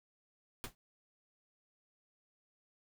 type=noise with exponential decay; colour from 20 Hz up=pink; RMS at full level=-37 dBFS; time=0.64-0.75 s; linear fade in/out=0 ms; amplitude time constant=22 ms; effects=none